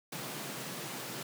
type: high-pass noise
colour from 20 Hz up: pink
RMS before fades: -41 dBFS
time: 0.12-1.23 s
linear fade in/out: 5 ms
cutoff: 120 Hz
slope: 96 dB/octave
effects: none